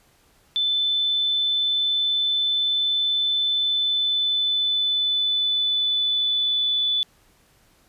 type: tone with pitch glide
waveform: sine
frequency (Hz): 3519 to 3477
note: A7 to A7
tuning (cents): 0 to -21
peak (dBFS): -19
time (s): 0.56-7.03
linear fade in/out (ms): 0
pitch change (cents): -21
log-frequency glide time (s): 3.48-6.89
effects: pink hiss -59 dBFS RMS until 7.88 s + resampled to 32000 Hz